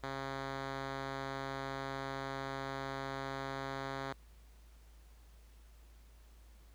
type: tone with low-pass filter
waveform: 5% pulse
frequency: 135.6 Hz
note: C#3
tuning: 38 cents flat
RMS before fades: -41 dBFS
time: 0.03-4.13 s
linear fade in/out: 5 ms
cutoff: 4000 Hz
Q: 0.72
effects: added 55 Hz sine -56 dBFS peak until 6.74 s + pink hiss -68 dBFS RMS until 6.74 s